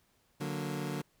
25% pulse chord, D augmented, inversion none, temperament equal, 146.83 / 185 / 233.1 Hz, D3 / F#3 / A#3, 0 / 0 / 0 cents, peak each -33 / -36 / -38 dBFS, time 0.4-1.02 s, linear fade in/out 10 ms, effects pink hiss -71 dBFS RMS until 1.2 s

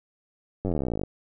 slowing click train, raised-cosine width 2 ms, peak -15 dBFS, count 27, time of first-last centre 0.65-1.036 s, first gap 10 ms, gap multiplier 1.03, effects none

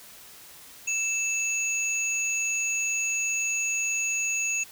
sine tone pair together, 2637 / 6699 Hz, E7 / G#8, 0 / +14 cents, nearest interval octave + major third, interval 1614 cents, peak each -27 / -28 dBFS, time 0.87-4.64 s, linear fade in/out 10 ms, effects white hiss -48 dBFS RMS until 4.71 s

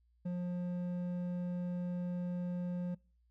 sine tone with hard clipping, 177.6 Hz, F3, 29 cents sharp, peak -36 dBFS, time 0.25-2.95 s, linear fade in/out 10 ms, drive 6 dB, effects noise-tail reverb RT60 0.4 s tail -26 dB re dry + added 59 Hz sine -68 dBFS peak until 3.3 s

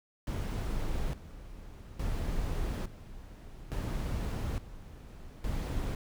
brown noise with tremolo, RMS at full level -33 dBFS, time 0.27-5.95 s, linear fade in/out 2 ms, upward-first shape square, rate 0.58 Hz, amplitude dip 80%, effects none

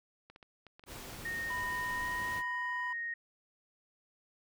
clicks, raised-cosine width 0.3 ms, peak -37 dBFS, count 12, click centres 0.3 / 0.361 / 0.428 / 0.667 / 0.795 / 0.838 / 0.918 / 1.143 / 1.324 / 1.713 / 1.752 / 1.906 s
pink noise, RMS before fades -46 dBFS, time 0.86-2.43 s, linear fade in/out 50 ms
sine tone with pitch glide, 1849 to 1865.1 Hz, A#6 to A#6, -15 to 0 cents, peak -35 dBFS, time 1.25-3.14 s, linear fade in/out 5 ms, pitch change +15 cents, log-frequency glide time 1.95-2.04 s
triangle tone, 993 Hz, B5, 9 cents sharp, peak -36 dBFS, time 1.5-2.93 s, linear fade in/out 5 ms
effects none

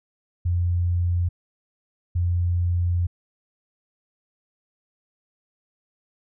sine tone pair in turn, 87.6 / 87.6 Hz, F2 / F2, +6 / +6 cents, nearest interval unison, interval 0 cents, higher neither, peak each -19 dBFS, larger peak neither, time 0.45-1.29 / 2.15-3.07 s, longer second, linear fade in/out 10 ms, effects none

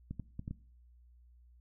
clicks, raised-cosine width 5 ms, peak -27 dBFS, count 5, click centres 0.11 / 0.197 / 0.394 / 0.479 / 0.51 s, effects noise-tail reverb RT60 0.5 s tail -20 dB re dry + added 60 Hz sine -58 dBFS peak until 1.6 s

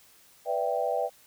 sine chord, E minor seventh, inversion second, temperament equal with one note detuned, 493.9 / 587.3 / 667.3 / 784 Hz, B4 / D5 / E5 / G5, 0 / 0 / +21 / 0 cents, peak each -31 dBFS, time 0.45-1.1 s, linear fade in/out 50 ms, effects white hiss -58 dBFS RMS until 1.26 s

